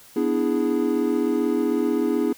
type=chord; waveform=triangle; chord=E dominant seventh; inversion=second; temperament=equal; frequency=246.9 / 293.7 / 329.6 / 415.3 Hz; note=B3 / D4 / E4 / G#4; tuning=0 / 0 / 0 / 0 cents; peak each=-23 dBFS; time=0.16-2.33 s; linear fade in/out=5 ms; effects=white hiss -49 dBFS RMS until 2.37 s